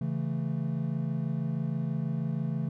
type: chord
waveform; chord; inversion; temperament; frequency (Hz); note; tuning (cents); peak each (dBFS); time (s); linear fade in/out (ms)
triangle; A major; first; equal; 138.59 / 164.81 / 220; C#3 / E3 / A3; 0 / 0 / 0; -30 / -30 / -33; 0.01-2.69; 5
effects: none